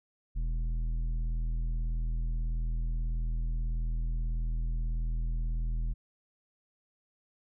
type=tone with tanh clipping; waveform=triangle; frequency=40.82 Hz; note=E1; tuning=16 cents flat; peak=-30 dBFS; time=0.35-5.94 s; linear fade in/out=20 ms; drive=13 dB; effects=none